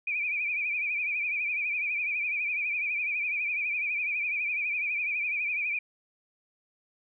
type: tone with vibrato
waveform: sine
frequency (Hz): 2400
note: D7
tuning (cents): +37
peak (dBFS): -27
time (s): 0.07-5.79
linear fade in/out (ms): 5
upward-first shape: triangle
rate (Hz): 12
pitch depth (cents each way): 100
effects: none